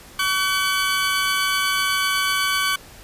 20% pulse tone pair together, 1135 / 1516 Hz, C#6 / F#6, +41 / +42 cents, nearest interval perfect fourth, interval 501 cents, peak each -17 dBFS, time 0.19-2.76 s, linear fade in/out 5 ms, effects pink hiss -44 dBFS RMS until 3.03 s + resampled to 32000 Hz

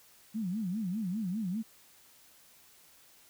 sine tone with vibrato, 199 Hz, G3, 26 cents sharp, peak -31 dBFS, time 0.34-1.63 s, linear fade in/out 20 ms, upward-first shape sine, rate 5 Hz, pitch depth 230 cents each way, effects white hiss -60 dBFS RMS until 3.29 s

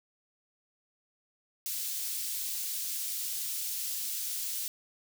white high-pass noise, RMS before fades -35 dBFS, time 1.66-4.68 s, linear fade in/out 0 ms, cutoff 4000 Hz, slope 12 dB/octave, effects none

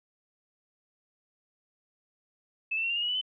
sine tone with pitch steps, 2614 / 2670 / 2728 / 2787 / 2847 / 2909 / 2972 / 3036 Hz, E7 / E7 / F7 / F7 / F7 / F#7 / F#7 / F#7, -15 / +22 / -41 / -4 / +33 / -30 / +7 / +44 cents, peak -27 dBFS, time 2.71-3.214 s, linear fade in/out 10 ms, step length 63 ms, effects none

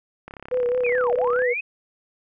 click train, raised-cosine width 0.5 ms, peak -22 dBFS, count 40, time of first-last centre 0.28-1.42 s, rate 34.2 Hz
sine tone with vibrato, 493.9 Hz, B4, in tune, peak -19 dBFS, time 0.51-1.54 s, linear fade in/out 20 ms, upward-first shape sine, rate 4.7 Hz, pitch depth 36 cents each way
sine linear two-way sweep, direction down then up, 2588 to 437 to 2588 Hz, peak -24 dBFS, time 0.84-1.61 s, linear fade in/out 10 ms, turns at 1.15 s
effects none

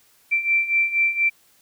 sine beating tone pair, 2344 / 2348.2 Hz, D7 / D7, -4 / -1 cents, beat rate 4.2 Hz, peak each -23 / -19 dBFS, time 0.31-1.3 s, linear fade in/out 20 ms, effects white hiss -58 dBFS RMS until 1.61 s

